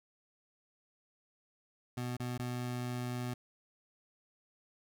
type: tone with dropouts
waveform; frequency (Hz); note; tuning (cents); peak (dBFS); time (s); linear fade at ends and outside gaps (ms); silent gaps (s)
25% pulse; 123.47; B2; 0; -32; 1.97-3.34; 5; 2.168-2.198 / 2.378-2.393
effects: none